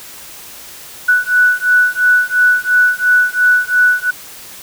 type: beating tone pair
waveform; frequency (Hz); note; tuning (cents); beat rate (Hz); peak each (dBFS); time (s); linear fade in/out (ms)
sine; 1480 / 1482.9; F#6 / F#6; 0 / +3; 2.9; -12; 1.08-4.11; 10
effects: white hiss -34 dBFS RMS until 4.62 s